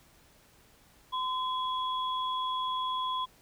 sine tone pair together, 1022 / 3355 Hz, C6 / G#7, -41 / +17 cents, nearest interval octave + major sixth, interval 2058 cents, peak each -30 / -37 dBFS, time 1.12-3.26 s, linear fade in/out 20 ms, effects pink hiss -61 dBFS RMS until 3.41 s

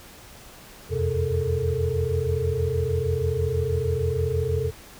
sine tone cluster, 83.3 / 89.6 / 128.7 / 427.9 / 454.2 Hz, E2 / F2 / C3 / A4 / A#4, +19 / +45 / -28 / -48 / -45 cents, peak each -28 dBFS, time 0.89-4.72 s, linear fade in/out 50 ms, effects pink hiss -46 dBFS RMS until 4.99 s

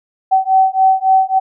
sine beating tone pair, 761 / 764.6 Hz, F#5 / G5, +48 / -43 cents, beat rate 3.6 Hz, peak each -12 dBFS, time 0.31-1.4 s, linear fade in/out 20 ms, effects none

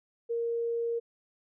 sine tone, 466.2 Hz, A#4, in tune, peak -28 dBFS, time 0.29-1 s, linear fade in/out 20 ms, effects none

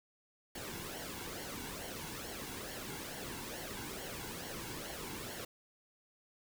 pink noise with flanger, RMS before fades -44 dBFS, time 0.55-5.45 s, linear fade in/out 5 ms, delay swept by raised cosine 0.8 to 1.66 ms, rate 2.3 Hz, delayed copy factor -0.6, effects none

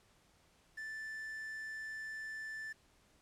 triangle tone with quantisation, 1760 Hz, A6, in tune, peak -40 dBFS, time 0.77-2.73 s, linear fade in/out 10 ms, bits 10, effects pink hiss -69 dBFS RMS until 3.21 s + low-pass 10000 Hz 12 dB/octave

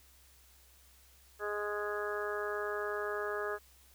harmonic tone, 207.7 Hz, G#3, in tune, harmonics 2 / 3 / 4 / 5 / 6 / 7 / 8, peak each -37 / -42 / -48 / -47 / -41 / -46 / -41 dBFS, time 1.39-3.59 s, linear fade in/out 50 ms, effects added 65 Hz sine -63 dBFS peak until 3.94 s + white hiss -63 dBFS RMS until 3.94 s

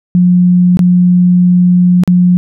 sine tone with dropouts, 178.8 Hz, F3, 41 cents sharp, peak -4 dBFS, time 0.15-2.37 s, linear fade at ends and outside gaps 0 ms, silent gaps 0.771-0.792 / 2.036-2.076 s, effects none

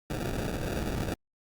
pink noise with sample-and-hold, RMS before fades -32 dBFS, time 0.1-1.14 s, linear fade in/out 2 ms, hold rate 1050 Hz, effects Opus 48 kbps

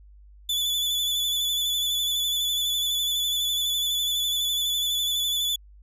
40% pulse tone with vibrato, 3465 Hz, A7, 27 cents flat, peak -22 dBFS, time 0.49-5.56 s, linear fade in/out 5 ms, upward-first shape square, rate 12 Hz, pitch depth 24 cents each way, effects added 50 Hz sine -47 dBFS peak until 5.82 s

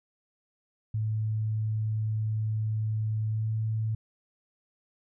sine tone with pitch glide, 108.8 to 110.13 Hz, A2 to A2, -19 to +2 cents, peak -26 dBFS, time 0.94-3.95 s, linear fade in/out 5 ms, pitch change +21 cents, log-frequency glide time 3.28-3.49 s, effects none

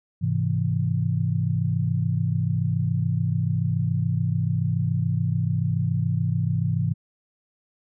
sine chord, Ab augmented, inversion none, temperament equal, 103.83 / 130.81 / 164.81 Hz, Ab2 / C3 / E3, 0 / 0 / 0 cents, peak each -25 dBFS, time 0.21-6.94 s, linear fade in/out 20 ms, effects none

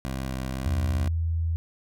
15% pulse tone with vibrato, 65.41 Hz, C2, in tune, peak -23 dBFS, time 0.05-1.08 s, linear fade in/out 0 ms, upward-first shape square, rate 2.1 Hz, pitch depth 12 cents each way
sine tone, 82.41 Hz, E2, in tune, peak -23 dBFS, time 0.66-1.56 s, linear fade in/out 0 ms
effects none

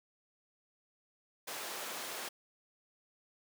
pink high-pass noise, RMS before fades -42 dBFS, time 1.47-2.29 s, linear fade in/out 10 ms, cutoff 500 Hz, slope 12 dB/octave, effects none

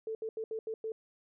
sine tone bursts at uneven times, 442.3 Hz, A4, 9 cents sharp, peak -34 dBFS, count 6, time 0.07-0.15 / 0.22-0.29 / 0.37-0.44 / 0.51-0.59 / 0.67-0.74 / 0.84-0.92 s, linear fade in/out 2 ms, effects none

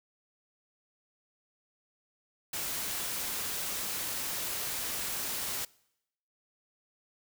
white noise, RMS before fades -35 dBFS, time 2.53-5.65 s, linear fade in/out 5 ms, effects noise-tail reverb RT60 0.8 s tail -24 dB re dry

